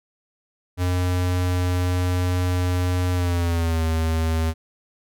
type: tone with pitch glide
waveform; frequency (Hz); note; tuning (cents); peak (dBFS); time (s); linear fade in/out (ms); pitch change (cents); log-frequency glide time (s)
square; 90.1 to 80.73; F#2 to E2; -45 to -36; -20; 0.77-4.54; 50; -191; 3.13-3.83
effects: none